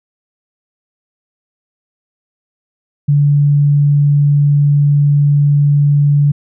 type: tone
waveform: sine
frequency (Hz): 144.5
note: D3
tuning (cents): -28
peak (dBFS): -7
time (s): 3.08-6.32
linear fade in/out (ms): 10
effects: none